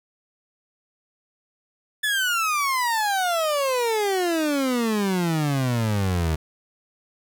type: exponential sweep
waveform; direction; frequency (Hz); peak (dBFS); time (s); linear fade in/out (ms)
30% pulse; down; 1748 to 76.9; -18; 2.03-6.36; 10
effects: none